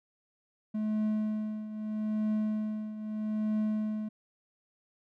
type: tone with tremolo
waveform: triangle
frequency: 214.6 Hz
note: A3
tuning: 43 cents flat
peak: -24 dBFS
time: 0.74-4.09 s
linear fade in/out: 10 ms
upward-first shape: triangle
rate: 0.79 Hz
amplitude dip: 75%
effects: none